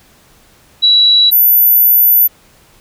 sine tone pair in turn, 3917 / 14011 Hz, B7 / A9, -15 / -9 cents, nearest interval octave + minor seventh, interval 2206 cents, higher second, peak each -5 dBFS, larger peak neither, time 0.82-1.31 / 1.31-2.28 s, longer second, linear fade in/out 20 ms, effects pink hiss -47 dBFS RMS until 2.8 s

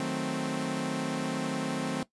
sawtooth chord, D# diminished seventh, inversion none, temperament equal, 155.56 / 185 / 220 / 261.6 Hz, D#3 / F#3 / A3 / C4, 0 / 0 / 0 / 0 cents, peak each -33 / -33 / -32 / -29 dBFS, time 0-2.03 s, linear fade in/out 2 ms, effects noise-tail reverb RT60 0.1 s tail -17 dB re dry + resampled to 24000 Hz

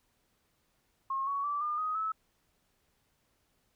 sine tone with pitch steps, 1078 / 1119.2 / 1162.1 / 1206.5 / 1252.7 / 1300.6 Hz, C#6 / C#6 / D6 / D6 / D#6 / E6, -49 / +16 / -19 / +46 / +11 / -24 cents, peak -30 dBFS, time 1.1-2.12 s, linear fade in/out 5 ms, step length 170 ms, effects pink hiss -74 dBFS RMS until 3.75 s

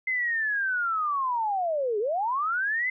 sine linear two-way sweep, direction down then up, 2074 to 398.3 to 2074 Hz, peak -24 dBFS, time 0.07-2.9 s, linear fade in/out 5 ms, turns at 1.99 s, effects none

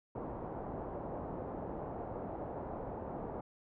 white low-pass noise, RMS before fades -42 dBFS, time 0.15-3.41 s, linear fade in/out 5 ms, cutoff 810 Hz, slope 24 dB/octave, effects none

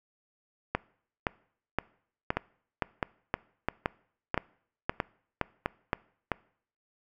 two click trains, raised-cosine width 0.5 ms, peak -12 / -11 dBFS, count 7 / 11, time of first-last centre 2.37-6.317 / 0.75-5.931 s, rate 1.52 / 1.93 Hz, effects noise-tail reverb RT60 0.6 s tail -23 dB re dry

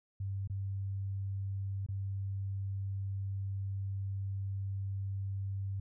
sine tone with dropouts, 97.8 Hz, G2, 4 cents flat, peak -34 dBFS, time 0.2-5.8 s, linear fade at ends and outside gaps 5 ms, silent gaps 0.475-0.498 / 1.864-1.886 s, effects none

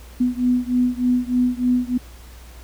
sine beating tone pair, 246.9 / 250.2 Hz, B3 / B3, 0 / +23 cents, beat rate 3.3 Hz, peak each -19 / -20 dBFS, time 0.2-1.98 s, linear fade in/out 10 ms, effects added 60 Hz sine -39 dBFS peak until 2.63 s + pink hiss -47 dBFS RMS until 2.63 s

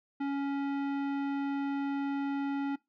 sine tone with tanh clipping, 279.1 Hz, C#4, 12 cents sharp, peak -32 dBFS, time 0.2-2.76 s, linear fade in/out 10 ms, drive 16 dB, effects noise-tail reverb RT60 0.2 s tail -21 dB re dry

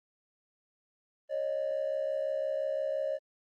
triangle ring-modulated tone, 581 Hz, D5, 19 cents flat, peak -23 dBFS, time 1.29-3.19 s, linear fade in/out 50 ms, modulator 32.9 Hz, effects tanh soft clip ceiling -25 dBFS + Opus 24 kbps

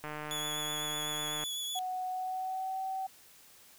click train, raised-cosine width 0.5 ms, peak -25 dBFS, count 212, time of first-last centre 0.04-1.437 s, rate 151 Hz
sawtooth tone with vibrato, 3406 Hz, G#7, 43 cents sharp, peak -32 dBFS, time 0.31-1.79 s, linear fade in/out 0 ms, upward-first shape sine, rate 8 Hz, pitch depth 22 cents each way
sine tone with pitch glide, 740 to 763.4 Hz, F#5 to G5, 0 to -46 cents, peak -33 dBFS, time 1.75-3.07 s, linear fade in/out 10 ms, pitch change +54 cents, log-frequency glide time 2.1-2.8 s
effects white hiss -58 dBFS RMS until 3.78 s

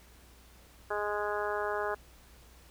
harmonic tone, 207.7 Hz, G#3, in tune, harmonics 2 / 3 / 4 / 5 / 6 / 7 / 8, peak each -35 / -37 / -38 / -39 / -40 / -40 / -41 dBFS, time 0.9-1.95 s, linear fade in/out 10 ms, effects added 60 Hz sine -56 dBFS peak until 2.7 s + pink hiss -59 dBFS RMS until 2.7 s

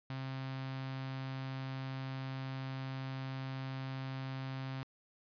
sawtooth tone with notch filter, 132.7 Hz, C3, 25 cents sharp, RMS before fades -41 dBFS, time 0.1-4.83 s, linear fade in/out 0 ms, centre 440 Hz, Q 1.3, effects resampled to 11025 Hz

